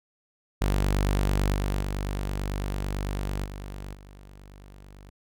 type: tone with level steps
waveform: sawtooth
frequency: 49 Hz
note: G1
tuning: in tune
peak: -18 / -21 / -24 / -32 / -42 dBFS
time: 0.61-5.1 s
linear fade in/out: 10 ms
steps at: 1.53 / 1.81 / 3.44 / 3.93 s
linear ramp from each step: 20 ms
effects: none